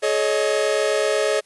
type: chord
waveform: 45% pulse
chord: Ab suspended fourth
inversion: none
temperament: equal with one note detuned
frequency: 425.5 / 554.4 / 622.3 Hz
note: Ab4 / Db5 / Eb5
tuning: +42 / 0 / 0 cents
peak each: -22 / -23 / -23 dBFS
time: 0.02-1.41 s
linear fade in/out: 20 ms
effects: white hiss -58 dBFS RMS until 1.45 s + resampled to 24000 Hz